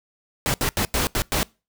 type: noise bursts at uneven times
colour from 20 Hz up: pink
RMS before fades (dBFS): -22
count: 6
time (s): 0.46-0.54 / 0.61-0.69 / 0.77-0.85 / 0.94-1.07 / 1.15-1.22 / 1.32-1.43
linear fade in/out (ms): 0
effects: noise-tail reverb RT60 0.3 s tail -25 dB re dry